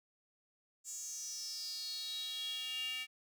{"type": "tone with high-pass filter sweep", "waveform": "square", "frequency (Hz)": 255.2, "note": "C4", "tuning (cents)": -43, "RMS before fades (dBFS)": -42, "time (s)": [0.84, 3.07], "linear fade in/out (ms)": 50, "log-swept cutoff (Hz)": [7200, 2500], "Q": 8.5, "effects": []}